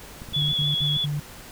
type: clicks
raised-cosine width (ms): 5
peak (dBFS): -26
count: 8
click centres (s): 0.219 / 0.288 / 0.325 / 0.422 / 0.488 / 0.53 / 0.617 / 0.807
type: tone with vibrato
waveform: sine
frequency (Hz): 3391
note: G#7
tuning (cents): +35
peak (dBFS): -22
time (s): 0.33-1.06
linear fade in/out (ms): 20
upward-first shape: square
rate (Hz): 6.4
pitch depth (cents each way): 20
type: tone bursts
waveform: sine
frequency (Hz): 146.83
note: D3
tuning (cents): 0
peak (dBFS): -24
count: 4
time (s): 0.36-1.198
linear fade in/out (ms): 5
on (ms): 160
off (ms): 66
effects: pink hiss -43 dBFS RMS until 1.51 s